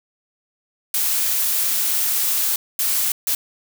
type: noise bursts at uneven times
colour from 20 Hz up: blue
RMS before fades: -20 dBFS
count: 3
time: 0.94-2.56 / 2.79-3.12 / 3.27-3.35 s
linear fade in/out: 2 ms
effects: none